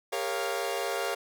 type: chord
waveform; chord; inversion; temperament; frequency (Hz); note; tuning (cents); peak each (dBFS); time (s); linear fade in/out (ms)
sawtooth; G half-diminished seventh; none; equal with one note detuned; 401.9 / 466.2 / 554.4 / 698.5; G4 / Bb4 / Db5 / F5; +43 / 0 / 0 / 0; -31; 0.12-1.15; 10
effects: none